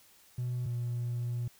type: tone pair in turn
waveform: triangle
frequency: 123.47 / 120.37 Hz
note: B2 / B2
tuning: 0 / -44 cents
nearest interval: unison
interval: 44 cents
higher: first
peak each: -28 dBFS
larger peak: neither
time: 0.38-0.66 / 0.66-1.48 s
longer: second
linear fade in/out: 5 ms
effects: tanh soft clip ceiling -27 dBFS + white hiss -61 dBFS RMS until 1.59 s